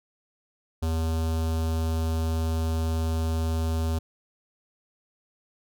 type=tone with notch filter; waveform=square; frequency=80.9 Hz; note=E2; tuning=32 cents flat; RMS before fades=-26 dBFS; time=0.82-3.99 s; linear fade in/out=10 ms; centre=2000 Hz; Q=1.2; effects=none